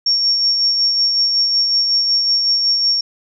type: tone with tremolo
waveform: sine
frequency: 5510 Hz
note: F8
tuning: 24 cents flat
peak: -11 dBFS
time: 0.06-3.01 s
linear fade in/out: 5 ms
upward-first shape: sine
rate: 5.4 Hz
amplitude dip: 35%
effects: none